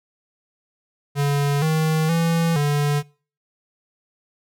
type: tone with pitch steps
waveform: square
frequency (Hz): 142.7 / 157.8 / 166.5 / 145.6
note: D3 / D#3 / E3 / D3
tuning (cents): -49 / +25 / +18 / -15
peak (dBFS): -18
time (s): 1.15-3.03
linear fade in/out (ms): 50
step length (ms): 470
effects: noise-tail reverb RT60 0.4 s tail -24 dB re dry